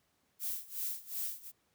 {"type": "noise with tremolo", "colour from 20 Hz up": "violet", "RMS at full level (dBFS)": -36, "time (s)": [0.39, 1.52], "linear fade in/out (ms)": 50, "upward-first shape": "sine", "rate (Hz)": 2.7, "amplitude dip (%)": 90, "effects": ["pink hiss -75 dBFS RMS until 1.74 s", "high-pass 80 Hz 12 dB/octave"]}